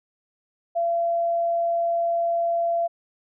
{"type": "tone", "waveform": "sine", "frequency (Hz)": 680, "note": "F5", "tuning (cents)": -46, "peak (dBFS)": -20, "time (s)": [0.75, 2.88], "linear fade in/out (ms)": 20, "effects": []}